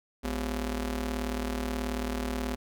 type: ring-modulated tone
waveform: sawtooth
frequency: 153.9 Hz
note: D#3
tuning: 19 cents flat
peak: -23 dBFS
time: 0.23-2.56 s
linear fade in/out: 20 ms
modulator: 96.2 Hz
effects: none